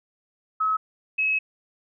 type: tone pair in turn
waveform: sine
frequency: 1285 / 2570 Hz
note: E6 / E7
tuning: -45 / -45 cents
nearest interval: octave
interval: 1200 cents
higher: second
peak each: -20 dBFS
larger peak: neither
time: 0.6-0.77 / 1.18-1.39 s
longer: second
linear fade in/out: 10 ms
effects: none